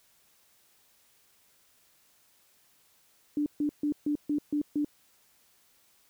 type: tone bursts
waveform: sine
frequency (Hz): 294.5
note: D4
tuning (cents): +5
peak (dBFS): -25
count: 7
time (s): 3.37-4.847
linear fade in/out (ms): 2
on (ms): 91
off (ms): 140
effects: white hiss -65 dBFS RMS until 6.09 s